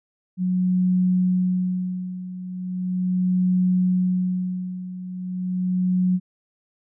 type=tone with tremolo; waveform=sine; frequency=182.8 Hz; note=F#3; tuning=21 cents flat; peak=-16 dBFS; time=0.37-6.2 s; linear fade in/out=50 ms; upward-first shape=sine; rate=0.38 Hz; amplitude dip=80%; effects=none